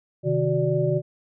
sine tone cluster, 131.5 / 155.9 / 370.8 / 586 Hz, C3 / D#3 / F#4 / D5, +9 / +4 / +4 / -4 cents, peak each -25 dBFS, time 0.23-1.02 s, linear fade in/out 50 ms, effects none

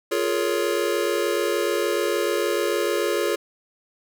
square chord, Bb minor seventh, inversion second, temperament just, 349.6 / 419.5 / 466.2 / 559.4 Hz, F4 / Ab4 / Bb4 / Db5, +2 / +17 / 0 / +16 cents, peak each -27 / -26 / -29 / -28 dBFS, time 0.11-3.36 s, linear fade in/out 10 ms, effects none

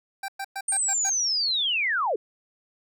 25% pulse tone bursts, 784 Hz, G5, in tune, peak -26 dBFS, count 6, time 0.23-1.098 s, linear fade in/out 5 ms, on 53 ms, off 110 ms
sine linear sweep, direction down, 8870 to 370 Hz, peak -22 dBFS, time 0.68-2.16 s, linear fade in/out 5 ms
effects none

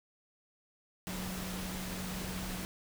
sine tone in noise, 185 Hz, F#3, in tune, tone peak -40 dBFS, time 1.07-2.65 s, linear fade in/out 0 ms, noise pink, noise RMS -41 dBFS, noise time 1.07-2.65 s, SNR -2 dB, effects none

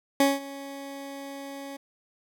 20% pulse tone with ADSR envelope, 277.2 Hz, C#4, in tune, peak -12 dBFS, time 0.2-1.77 s, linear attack 3 ms, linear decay 190 ms, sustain -20 dB, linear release 9 ms, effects none

